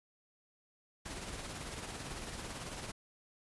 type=noise with tremolo; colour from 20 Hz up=pink; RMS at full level=-42 dBFS; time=1.05-2.92 s; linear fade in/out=10 ms; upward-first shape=sine; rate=18 Hz; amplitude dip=40%; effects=resampled to 24000 Hz